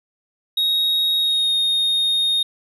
triangle tone with pitch glide, 3767 to 3704 Hz, A#7 to A#7, +17 to -12 cents, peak -15 dBFS, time 0.57-2.43 s, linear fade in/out 5 ms, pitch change -29 cents, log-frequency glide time 1.18-1.54 s, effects none

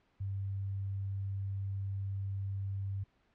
sine tone, 98 Hz, G2, in tune, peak -34 dBFS, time 0.2-3.04 s, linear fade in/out 10 ms, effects pink hiss -72 dBFS RMS until 3.34 s + low-pass 3000 Hz 12 dB/octave

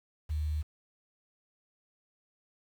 sine tone with quantisation, 76.2 Hz, D#2, 36 cents flat, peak -29 dBFS, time 0.29-0.63 s, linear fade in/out 20 ms, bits 9, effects none

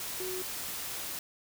sine tone in noise, 370 Hz, F#4, in tune, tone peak -36 dBFS, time 0.2-0.42 s, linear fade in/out 2 ms, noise white, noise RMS -38 dBFS, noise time 0-1.19 s, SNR -1 dB, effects none

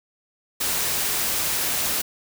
white noise, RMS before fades -24 dBFS, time 0.6-2.02 s, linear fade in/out 10 ms, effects none

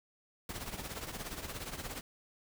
pink noise with tremolo, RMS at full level -39 dBFS, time 0.49-2.01 s, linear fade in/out 2 ms, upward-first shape triangle, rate 17 Hz, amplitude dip 75%, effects none

